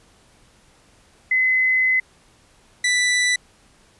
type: tone pair in turn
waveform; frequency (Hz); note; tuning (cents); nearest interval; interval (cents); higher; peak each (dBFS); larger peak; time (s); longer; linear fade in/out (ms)
sine / sawtooth; 2034 / 1978.4; C7 / B6; -50 / +3; unison; 47; first; -15 / -13; second; 1.31-2 / 2.84-3.36; first; 5
effects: pink hiss -55 dBFS RMS until 3.99 s + resampled to 24000 Hz